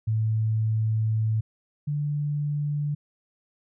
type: tone pair in turn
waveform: sine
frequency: 110 / 146.74 Hz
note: A2 / D3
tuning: 0 / -1 cents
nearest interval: perfect fourth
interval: 499 cents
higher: second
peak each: -21 / -24 dBFS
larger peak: first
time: 0.07-1.41 / 1.87-2.95 s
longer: first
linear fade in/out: 10 ms
effects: none